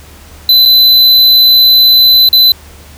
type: tone with dropouts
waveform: square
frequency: 4021 Hz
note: B7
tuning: 30 cents sharp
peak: -3 dBFS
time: 0.49-2.52 s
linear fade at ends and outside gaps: 2 ms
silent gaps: 0.654-0.658 / 2.289-2.329 s
effects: added 74 Hz sine -35 dBFS peak until 2.97 s + pink hiss -37 dBFS RMS until 2.97 s